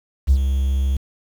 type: tone with ADSR envelope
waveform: triangle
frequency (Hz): 67.3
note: C2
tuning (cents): +49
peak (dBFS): -5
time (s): 0.27-0.97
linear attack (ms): 39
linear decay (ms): 64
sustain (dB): -9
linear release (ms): 5
effects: tanh soft clip ceiling -7 dBFS + 7-bit